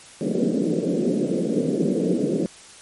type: band-pass noise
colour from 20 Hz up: pink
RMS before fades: -22 dBFS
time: 0.21-2.46 s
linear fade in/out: 0 ms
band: 170 to 520 Hz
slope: 48 dB/octave
effects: white hiss -45 dBFS RMS until 2.81 s + MP3 48 kbps